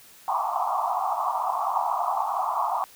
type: band-pass noise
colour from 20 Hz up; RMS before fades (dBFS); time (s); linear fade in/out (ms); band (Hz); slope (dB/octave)
pink; -26; 0.28-2.84; 0; 690 to 1200; 96
effects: white hiss -51 dBFS RMS until 2.95 s